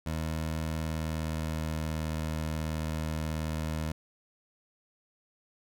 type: tone with pitch glide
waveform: 20% pulse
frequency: 79.6 to 78.55 Hz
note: D#2 to D#2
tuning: +40 to +17 cents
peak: -26 dBFS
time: 0.06-3.92 s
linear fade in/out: 5 ms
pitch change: -23 cents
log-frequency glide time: 0.66-2.02 s
effects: none